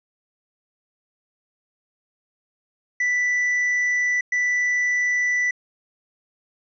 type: tone bursts at uneven times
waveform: triangle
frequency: 1975.5 Hz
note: B6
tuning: in tune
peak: -17 dBFS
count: 2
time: 3-4.21 / 4.32-5.51 s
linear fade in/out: 5 ms
effects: resampled to 16000 Hz